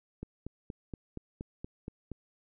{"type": "click train", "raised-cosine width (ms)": 3, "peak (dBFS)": -26, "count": 9, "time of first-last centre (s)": [0.23, 2.117], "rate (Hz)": 4.24, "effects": []}